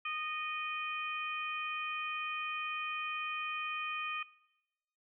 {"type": "harmonic tone", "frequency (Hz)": 618, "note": "D#5", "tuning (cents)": -12, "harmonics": [2, 3, 4, 5], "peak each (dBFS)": [-39, -47, -37, -45], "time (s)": [0.05, 4.23], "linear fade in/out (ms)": 5, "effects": ["noise-tail reverb RT60 0.9 s tail -20 dB re dry"]}